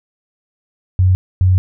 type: tone bursts at uneven times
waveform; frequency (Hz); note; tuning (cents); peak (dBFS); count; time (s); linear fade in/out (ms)
sine; 92.4; F#2; -2; -8; 2; 0.99-1.15 / 1.41-1.58; 0
effects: none